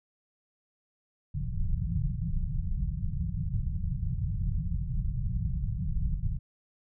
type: low-pass noise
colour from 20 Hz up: pink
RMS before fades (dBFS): -30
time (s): 1.34-6.39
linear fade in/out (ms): 10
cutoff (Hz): 180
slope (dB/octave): 96
effects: none